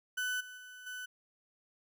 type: tone with level steps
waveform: 35% pulse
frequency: 1500 Hz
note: F#6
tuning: 23 cents sharp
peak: -31 / -45 / -47 / -39 dBFS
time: 0.17-1.06 s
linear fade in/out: 10 ms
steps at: 0.4 / 0.57 / 0.86 s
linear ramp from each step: 10 ms
effects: none